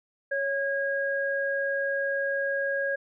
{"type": "tone pair together", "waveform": "sine", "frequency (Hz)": [554.5, 1637], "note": ["C#5", "G#6"], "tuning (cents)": [0, -25], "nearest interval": "octave + perfect fifth", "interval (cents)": 1875, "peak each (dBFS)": -28, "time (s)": [0.31, 2.96], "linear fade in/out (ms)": 10, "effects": []}